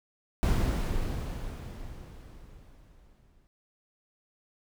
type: noise with exponential decay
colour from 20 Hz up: brown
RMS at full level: -23 dBFS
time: 0.43-3.47 s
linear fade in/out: 0 ms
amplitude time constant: 660 ms
effects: none